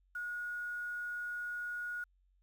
sine tone with quantisation, 1447 Hz, F#6, 39 cents flat, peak -37 dBFS, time 0.15-2.04 s, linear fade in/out 5 ms, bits 10, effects added 46 Hz sine -68 dBFS peak until 2.42 s

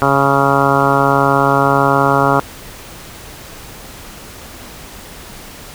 harmonic tone, 138.59 Hz, C#3, in tune, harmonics 1 / 2 / 3 / 4 / 5 / 6 / 7 / 8 / 9 / 10, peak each -19 / -19 / -19 / -19 / -19 / -19 / -19 / -19 / -19 / -19 dBFS, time 0.02-2.4 s, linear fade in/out 0 ms, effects pink hiss -34 dBFS RMS until 5.74 s

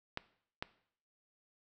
clicks, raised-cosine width 0.3 ms, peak -20 dBFS, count 2, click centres 0.174 / 0.625 s, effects noise-tail reverb RT60 0.6 s tail -18 dB re dry

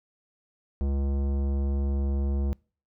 sine tone with tanh clipping, 69.3 Hz, C#2, in tune, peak -26 dBFS, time 0.81-2.53 s, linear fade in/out 0 ms, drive 16 dB, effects noise-tail reverb RT60 0.4 s tail -26 dB re dry

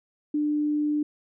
sine tone, 297.9 Hz, D4, 25 cents sharp, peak -22 dBFS, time 0.34-1.03 s, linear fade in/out 5 ms, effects none

